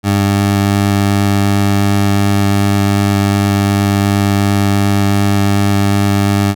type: tone with vibrato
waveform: 20% pulse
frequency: 100.3 Hz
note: G2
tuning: 40 cents sharp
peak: -5 dBFS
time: 0.03-6.55 s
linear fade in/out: 50 ms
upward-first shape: triangle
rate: 8.5 Hz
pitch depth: 8 cents each way
effects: none